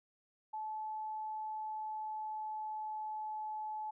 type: tone with pitch glide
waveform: sine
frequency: 865 to 860 Hz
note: A5 to A5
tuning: -30 to -40 cents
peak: -38 dBFS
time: 0.53-3.91 s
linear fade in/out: 10 ms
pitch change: -10 cents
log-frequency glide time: 1.5-3.45 s
effects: none

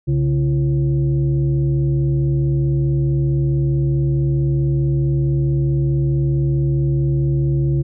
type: tone with frequency modulation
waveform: sine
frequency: 138.2 Hz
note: C#3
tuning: 5 cents flat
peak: -14 dBFS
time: 0.07-7.83 s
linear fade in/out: 20 ms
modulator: 201 Hz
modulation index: 0.64
effects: none

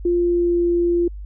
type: tone with pitch glide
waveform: sine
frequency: 348.8 to 345.6 Hz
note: F4 to F4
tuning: -2 to -18 cents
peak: -15 dBFS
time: 0.05-1.08 s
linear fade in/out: 5 ms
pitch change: -16 cents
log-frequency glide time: 0.16-0.65 s
effects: added 50 Hz sine -30 dBFS peak until 1.25 s

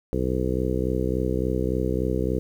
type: harmonic tone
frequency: 63.5 Hz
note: B1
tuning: 49 cents sharp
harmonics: 1 / 2 / 3 / 4 / 5 / 6 / 7 / 8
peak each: -28 / -30 / -30 / -33 / -30 / -31 / -29 / -33 dBFS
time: 0.13-2.39 s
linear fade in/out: 0 ms
effects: 9-bit

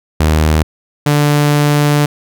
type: tone pair in turn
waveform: sawtooth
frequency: 77.78 / 146.83 Hz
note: D#2 / D3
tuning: 0 / 0 cents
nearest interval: major seventh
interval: 1100 cents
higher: second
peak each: -5 dBFS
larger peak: neither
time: 0.2-0.63 / 1.06-2.06 s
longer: second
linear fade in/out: 5 ms
effects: none

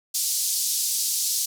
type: band-pass noise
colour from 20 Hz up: pink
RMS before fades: -25 dBFS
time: 0.14-1.46 s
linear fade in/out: 10 ms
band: 4800 to 14000 Hz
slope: 24 dB/octave
effects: none

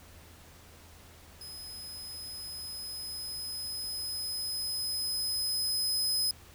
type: tone with level ramp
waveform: sawtooth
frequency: 5060 Hz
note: D#8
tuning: 28 cents sharp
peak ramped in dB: -40 to -24 dBFS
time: 1.41-6.31 s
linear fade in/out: 2 ms
effects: added 82 Hz sine -55 dBFS peak until 6.54 s + pink hiss -55 dBFS RMS until 6.54 s

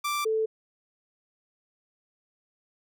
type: tone pair in turn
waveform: sawtooth / sine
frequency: 1174.7 / 440 Hz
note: D6 / A4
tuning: 0 / 0 cents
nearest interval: octave + perfect fourth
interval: 1700 cents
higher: first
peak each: -23 dBFS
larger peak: neither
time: 0.04-0.25 / 0.25-0.46 s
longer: neither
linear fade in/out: 10 ms
effects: none

